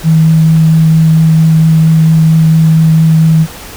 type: tone with vibrato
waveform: sine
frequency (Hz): 160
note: D#3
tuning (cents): +49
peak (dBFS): -3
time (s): 0.03-3.47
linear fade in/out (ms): 50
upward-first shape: triangle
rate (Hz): 4.4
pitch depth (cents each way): 10
effects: pink hiss -28 dBFS RMS until 3.76 s